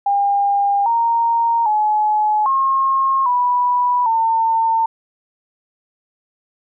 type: tone with pitch steps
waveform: sine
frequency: 804 / 928 / 850 / 1076 / 982 / 903 Hz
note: G5 / A#5 / G#5 / C6 / B5 / A5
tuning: +44 / -8 / +40 / +48 / -10 / +45 cents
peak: -13 dBFS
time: 0.06-4.86 s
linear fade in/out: 5 ms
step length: 800 ms
effects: none